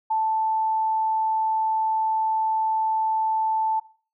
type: tone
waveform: sine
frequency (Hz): 880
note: A5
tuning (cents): 0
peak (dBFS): -20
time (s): 0.1-3.8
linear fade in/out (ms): 10
effects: noise-tail reverb RT60 0.4 s tail -19 dB re dry